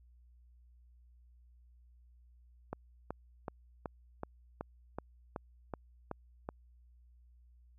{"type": "click train", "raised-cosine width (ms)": 1, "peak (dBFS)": -24, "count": 11, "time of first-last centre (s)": [2.73, 6.489], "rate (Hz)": 2.66, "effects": ["added 60 Hz sine -59 dBFS peak until 7.78 s"]}